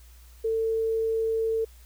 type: tone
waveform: sine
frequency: 448 Hz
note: A4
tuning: 31 cents sharp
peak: -23 dBFS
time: 0.44-1.65 s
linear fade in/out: 10 ms
effects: added 60 Hz sine -48 dBFS peak until 1.85 s + white hiss -58 dBFS RMS until 1.85 s